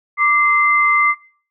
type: tone pair together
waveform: sine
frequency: 1174.7 / 2072 Hz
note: D6 / C7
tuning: 0 / -17 cents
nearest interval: minor seventh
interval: 983 cents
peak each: -14 dBFS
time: 0.17-1.15 s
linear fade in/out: 50 ms
effects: noise-tail reverb RT60 0.5 s tail -23 dB re dry